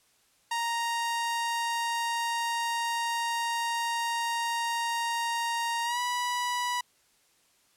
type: tone with pitch glide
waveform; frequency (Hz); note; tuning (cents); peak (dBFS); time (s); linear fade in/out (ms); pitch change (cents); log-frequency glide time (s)
sawtooth; 932.3 to 980.3; A#5 to B5; 0 to -13; -24; 0.51-6.81; 5; +87; 5.84-5.99
effects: white hiss -66 dBFS RMS until 7.76 s + low-pass 11000 Hz 12 dB/octave